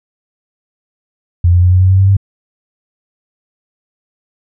sine tone with pitch steps, 87 / 88.52 / 90.07 / 91.64 / 93.24 / 94.87 / 96.53 / 98.22 Hz, F2 / F2 / F#2 / F#2 / F#2 / F#2 / G2 / G2, -6 / +24 / -46 / -16 / +14 / +44 / -26 / +4 cents, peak -5 dBFS, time 1.44-2.168 s, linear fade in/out 5 ms, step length 91 ms, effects none

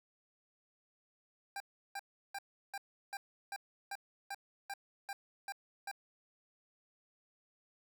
25% pulse tone bursts, 795 Hz, G5, 24 cents sharp, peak -36 dBFS, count 12, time 1.56-5.914 s, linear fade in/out 2 ms, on 42 ms, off 350 ms, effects none

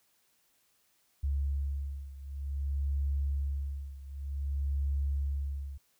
sine beating tone pair, 69.7 / 70.24 Hz, C#2 / C#2, +10 / +23 cents, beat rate 0.54 Hz, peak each -32 / -35 dBFS, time 1.23-5.78 s, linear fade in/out 10 ms, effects white hiss -71 dBFS RMS until 5.99 s

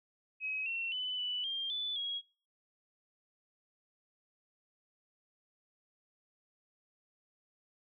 sine tone with pitch steps, 2546 / 2716 / 3006 / 2973 / 3195 / 3485 / 3307 Hz, D#7 / F7 / F#7 / F#7 / G7 / A7 / G#7, +39 / -49 / +27 / +8 / +32 / -17 / -8 cents, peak -34 dBFS, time 0.4-2.22 s, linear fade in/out 50 ms, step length 260 ms, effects noise-tail reverb RT60 0.4 s tail -25 dB re dry

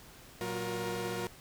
sawtooth tone cluster, 117.4 / 187.2 / 358.3 / 470.7 Hz, A#2 / F#3 / F4 / A#4, +13 / +20 / +44 / +17 cents, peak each -39 / -37 / -35 / -34 dBFS, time 0.41-1.27 s, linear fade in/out 0 ms, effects pink hiss -54 dBFS RMS until 1.4 s

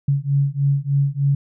sine beating tone pair, 138.59 / 141.89 Hz, C#3 / C#3, 0 / +41 cents, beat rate 3.3 Hz, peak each -19 dBFS, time 0.08-1.35 s, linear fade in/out 5 ms, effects none

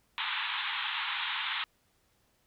white band-pass noise, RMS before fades -34 dBFS, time 0.18-1.64 s, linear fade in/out 0 ms, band 830 to 3800 Hz, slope 96 dB/octave, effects pink hiss -71 dBFS RMS until 2.46 s

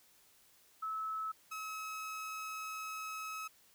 sine / 30% pulse tone pair in turn, 1300 / 1285.1 Hz, E6 / E6, -24 / -44 cents, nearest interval unison, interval 20 cents, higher first, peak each -36 / -38 dBFS, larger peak first, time 0.82-1.32 / 1.51-3.48 s, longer second, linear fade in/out 10 ms, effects white hiss -66 dBFS RMS until 3.74 s

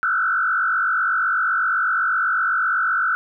sine tone with frequency modulation, 1423 Hz, F6, 32 cents sharp, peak -17 dBFS, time 0.03-3.15 s, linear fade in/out 0 ms, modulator 47.9 Hz, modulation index 2.4, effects none

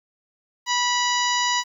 harmonic tone, 979 Hz, B5, 15 cents flat, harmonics 1 / 2 / 3 / 4 / 5 / 6 / 7, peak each -23 / -26 / -28 / -29 / -30 / -31 / -31 dBFS, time 0.66-1.64 s, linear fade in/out 50 ms, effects 9-bit

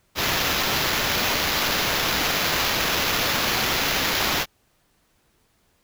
white noise with sample-and-hold, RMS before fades -23 dBFS, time 0.15-4.46 s, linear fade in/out 50 ms, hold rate 8820 Hz, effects pink hiss -65 dBFS RMS until 5.83 s

